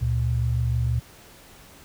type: tone pair together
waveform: sine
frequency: 71.6 / 117.88 Hz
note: D2 / A#2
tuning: -43 / +20 cents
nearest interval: major sixth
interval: 863 cents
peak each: -25 / -22 dBFS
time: 0.01-1 s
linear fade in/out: 10 ms
effects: pink hiss -49 dBFS RMS until 1.84 s